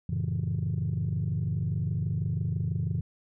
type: chord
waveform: sine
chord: F# minor seventh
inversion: none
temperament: equal with one note detuned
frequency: 92.5 / 112.7 / 138.59 / 164.81 Hz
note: F#2 / A2 / C#3 / E3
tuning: 0 / +42 / 0 / 0 cents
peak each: -31 dBFS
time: 0.09-3.01 s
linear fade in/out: 5 ms
effects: tanh soft clip ceiling -21 dBFS